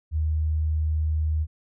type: tone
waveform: sine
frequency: 77.78 Hz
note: D#2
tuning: in tune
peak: -21 dBFS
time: 0.11-1.47 s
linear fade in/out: 50 ms
effects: none